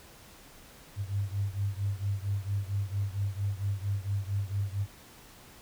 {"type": "beating tone pair", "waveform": "sine", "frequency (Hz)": [98.2, 102.6], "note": ["G2", "G#2"], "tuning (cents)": [4, -21], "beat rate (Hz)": 4.4, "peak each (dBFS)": [-31, -33], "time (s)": [0.96, 4.87], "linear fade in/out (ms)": 50, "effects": ["pink hiss -53 dBFS RMS until 5.61 s"]}